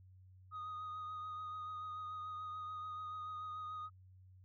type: tone with vibrato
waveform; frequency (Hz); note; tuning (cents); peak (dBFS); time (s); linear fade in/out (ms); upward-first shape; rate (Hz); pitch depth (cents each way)
sine; 1244.5; D#6; 0; -40; 0.51-3.9; 50; triangle; 6.9; 24
effects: tanh soft clip ceiling -41 dBFS + added 93 Hz sine -58 dBFS peak until 4.44 s